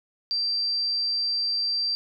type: tone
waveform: sine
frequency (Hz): 4699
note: D8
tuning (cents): 0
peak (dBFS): -23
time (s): 0.31-1.95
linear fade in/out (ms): 0
effects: none